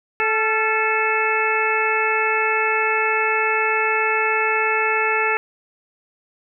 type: harmonic tone with a mistuned harmonic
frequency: 436.7 Hz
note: A4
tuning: 13 cents flat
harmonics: 1 / 2 / 3 / 4 / 5 / 6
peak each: -24 / -24 / -24 / -24 / -24 / -24 dBFS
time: 0.2-5.37 s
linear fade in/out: 0 ms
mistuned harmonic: 3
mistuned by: +60 cents
effects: none